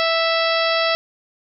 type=harmonic tone; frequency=659 Hz; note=E5; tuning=1 cent flat; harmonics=1 / 2 / 3 / 4 / 5 / 6 / 7 / 8; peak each=-20 / -23 / -25 / -26 / -27 / -28 / -28 / -29 dBFS; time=0-0.95 s; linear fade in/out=0 ms; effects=none